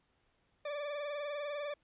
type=tone with vibrato; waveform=40% pulse; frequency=583 Hz; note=D5; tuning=13 cents flat; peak=-36 dBFS; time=0.65-1.74 s; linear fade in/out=5 ms; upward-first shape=triangle; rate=20 Hz; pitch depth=61 cents each way; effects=pink hiss -75 dBFS RMS until 1.83 s + resampled to 8000 Hz